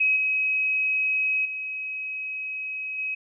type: tone with level steps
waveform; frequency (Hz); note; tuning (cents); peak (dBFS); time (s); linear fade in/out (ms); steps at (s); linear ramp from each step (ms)
sine; 2545; D#7; +39; -18 / -21 / -29 / -26; 0-3.15; 10; 0.16 / 1.45 / 2.98; 5
effects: none

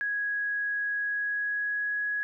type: tone with pitch glide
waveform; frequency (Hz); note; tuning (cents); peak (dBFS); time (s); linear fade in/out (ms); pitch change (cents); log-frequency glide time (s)
sine; 1661.2 to 1673.7; G#6 to G#6; 0 to +13; -27; 0.01-2.23; 0; +13; 0.97-2.07
effects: none

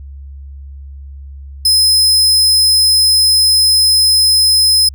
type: tone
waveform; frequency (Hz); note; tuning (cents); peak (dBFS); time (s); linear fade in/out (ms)
sawtooth; 5100; D#8; +42; -5; 1.65-4.89; 5
effects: added 69 Hz sine -28 dBFS peak until 4.94 s

